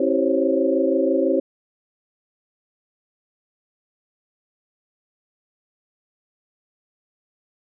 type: tone cluster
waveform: sine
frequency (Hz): 269 / 326.5 / 383.5 / 527 / 553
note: C4 / E4 / G4 / C5 / C#5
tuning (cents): +48 / -17 / -38 / +12 / -4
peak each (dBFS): -23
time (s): 0-1.4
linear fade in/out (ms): 5
effects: none